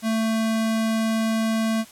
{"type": "tone", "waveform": "square", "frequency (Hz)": 222.7, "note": "A3", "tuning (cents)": 21, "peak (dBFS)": -21, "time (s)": [0.02, 1.85], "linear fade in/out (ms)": 50, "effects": ["white hiss -47 dBFS RMS until 1.91 s", "low-pass 12000 Hz 12 dB/octave"]}